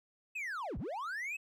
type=linear two-way sweep; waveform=triangle; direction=down then up; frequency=2637 to 34.65 to 2637 Hz; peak=-35 dBFS; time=0.35-1.37 s; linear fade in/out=10 ms; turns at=0.78 s; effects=none